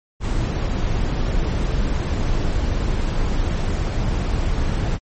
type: noise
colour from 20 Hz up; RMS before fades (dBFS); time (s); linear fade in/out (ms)
brown; -20; 0.2-4.99; 50
effects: MP3 32 kbps